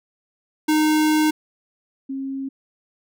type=tone pair in turn; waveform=square / sine; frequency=308.1 / 269.8 Hz; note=D#4 / C#4; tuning=-17 / -47 cents; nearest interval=major second; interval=230 cents; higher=first; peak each=-16 / -25 dBFS; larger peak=first; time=0.68-1.31 / 2.09-2.49 s; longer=first; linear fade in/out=10 ms; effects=none